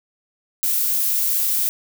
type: noise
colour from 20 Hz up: violet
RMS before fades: -20 dBFS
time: 0.63-1.69 s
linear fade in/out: 0 ms
effects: none